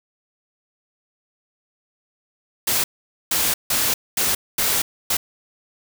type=noise bursts at uneven times; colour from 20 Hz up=white; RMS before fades=-20 dBFS; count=6; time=2.67-2.84 / 3.31-3.54 / 3.7-3.94 / 4.17-4.35 / 4.58-4.82 / 5.1-5.17 s; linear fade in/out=5 ms; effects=none